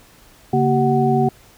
sine tone cluster, 140.1 / 232.3 / 384.2 / 744 Hz, C#3 / A#3 / G4 / F#5, +19 / -6 / -35 / +9 cents, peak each -19 dBFS, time 0.53-1.29 s, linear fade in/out 5 ms, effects pink hiss -49 dBFS RMS until 1.57 s

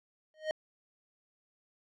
square tone with exponential growth, 622.3 Hz, D#5, in tune, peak -27 dBFS, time 0.34-0.51 s, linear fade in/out 1 ms, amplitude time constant 35 ms, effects low-pass 4000 Hz 12 dB/octave

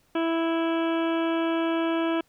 harmonic tone, 329.6 Hz, E4, in tune, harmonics 1 / 2 / 3 / 4 / 5 / 7 / 8 / 9 / 10, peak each -24 / -30 / -34 / -36 / -38 / -41 / -42 / -43 / -44 dBFS, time 0.15-2.21 s, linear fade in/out 5 ms, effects pink hiss -65 dBFS RMS until 2.28 s

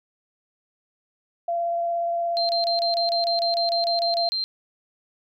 sine tone with vibrato, 684 Hz, F5, 36 cents flat, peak -22 dBFS, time 1.48-4.29 s, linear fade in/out 5 ms, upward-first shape sine, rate 17 Hz, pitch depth 9 cents each way
sine tone bursts, 4150 Hz, C8, 15 cents flat, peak -23 dBFS, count 14, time 2.37-4.44 s, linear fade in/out 0 ms, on 120 ms, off 30 ms
effects none

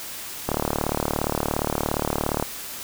click train, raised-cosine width 1 ms, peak -8 dBFS, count 73, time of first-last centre 0.49-2.425 s, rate 37.2 Hz, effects white hiss -35 dBFS RMS until 2.83 s

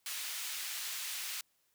pink high-pass noise, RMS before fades -40 dBFS, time 0.06-1.41 s, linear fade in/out 2 ms, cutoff 2300 Hz, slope 12 dB/octave, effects white hiss -75 dBFS RMS until 1.74 s

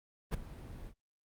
brown noise with ADSR envelope, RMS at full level -27 dBFS, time 0.31-0.94 s, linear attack 30 ms, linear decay 10 ms, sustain -19 dB, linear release 75 ms, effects Opus 32 kbps

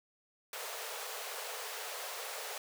pink high-pass noise, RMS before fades -42 dBFS, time 0.53-2.58 s, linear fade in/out 2 ms, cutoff 420 Hz, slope 96 dB/octave, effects none

